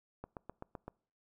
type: click train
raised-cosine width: 1 ms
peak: -29 dBFS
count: 6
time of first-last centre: 0.24-0.88 s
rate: 7.81 Hz
effects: noise-tail reverb RT60 0.5 s tail -25 dB re dry